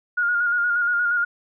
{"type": "tone with vibrato", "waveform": "sine", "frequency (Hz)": 1427, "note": "F6", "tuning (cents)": 37, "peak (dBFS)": -18, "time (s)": [0.17, 1.25], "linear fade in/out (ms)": 10, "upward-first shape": "square", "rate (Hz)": 8.5, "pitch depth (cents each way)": 29, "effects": []}